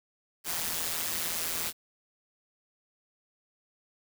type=noise with amplitude modulation; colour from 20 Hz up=white; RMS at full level=-29 dBFS; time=0.44-1.73 s; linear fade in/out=50 ms; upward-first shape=sine; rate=165 Hz; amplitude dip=80%; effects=none